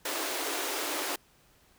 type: high-pass noise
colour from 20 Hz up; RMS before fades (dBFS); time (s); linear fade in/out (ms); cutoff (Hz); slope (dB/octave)
pink; -33; 0.05-1.16; 5; 280; 96
effects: pink hiss -63 dBFS RMS until 1.78 s